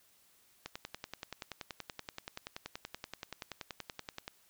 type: click train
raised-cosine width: 0.2 ms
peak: -23 dBFS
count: 39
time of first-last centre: 0.66-4.279 s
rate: 10.5 Hz
effects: white hiss -67 dBFS RMS until 4.49 s